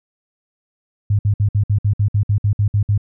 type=tone bursts; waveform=sine; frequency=102.8 Hz; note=G#2; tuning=17 cents flat; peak=-12 dBFS; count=13; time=1.1-2.978 s; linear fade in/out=5 ms; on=90 ms; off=59 ms; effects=none